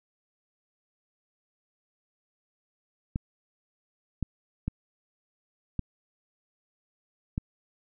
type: clicks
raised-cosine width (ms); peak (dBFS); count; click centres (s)
5; -16; 5; 3.159 / 4.227 / 4.68 / 5.793 / 7.379
effects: none